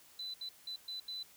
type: tone bursts at uneven times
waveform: triangle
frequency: 4004 Hz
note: B7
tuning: 23 cents sharp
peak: -36 dBFS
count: 5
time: 0.19-0.34 / 0.41-0.49 / 0.67-0.76 / 0.88-1 / 1.08-1.23 s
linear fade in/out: 5 ms
effects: tanh soft clip ceiling -38 dBFS + white hiss -61 dBFS RMS until 1.36 s